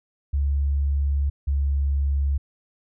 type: tone pair in turn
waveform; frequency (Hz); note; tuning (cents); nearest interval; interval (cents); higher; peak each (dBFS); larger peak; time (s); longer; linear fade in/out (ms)
sine; 70.4 / 69.91; C#2 / C#2; +27 / +15; unison; 12; first; -19; neither; 0.33-1.3 / 1.47-2.38; first; 10
effects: none